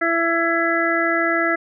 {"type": "harmonic tone", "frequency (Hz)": 334.1, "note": "E4", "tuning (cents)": 23, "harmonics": [1, 2, 4, 5, 6], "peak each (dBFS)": [-23, -23, -23, -23, -23], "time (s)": [0.01, 1.56], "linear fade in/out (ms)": 10, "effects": []}